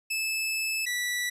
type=tone pair in turn; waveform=sawtooth; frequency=2615 / 1959 Hz; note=E7 / B6; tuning=-15 / -15 cents; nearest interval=perfect fourth; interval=500 cents; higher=first; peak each=-24 dBFS; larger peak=neither; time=0.1-0.86 / 0.86-1.3 s; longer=first; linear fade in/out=10 ms; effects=resampled to 32000 Hz